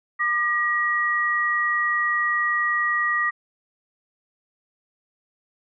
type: tone pair together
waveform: sine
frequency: 1200 / 1904.9 Hz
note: D6 / A#6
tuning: +37 / +37 cents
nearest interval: minor sixth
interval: 800 cents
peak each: -24 / -21 dBFS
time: 0.19-3.31 s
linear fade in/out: 20 ms
effects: none